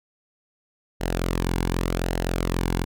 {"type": "tone with flanger", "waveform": "sawtooth", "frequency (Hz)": 43.75, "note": "F1", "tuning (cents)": 4, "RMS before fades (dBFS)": -25, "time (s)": [1, 2.85], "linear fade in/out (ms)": 20, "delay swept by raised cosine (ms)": [0.84, 1.61], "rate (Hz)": 0.86, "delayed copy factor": -0.5, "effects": []}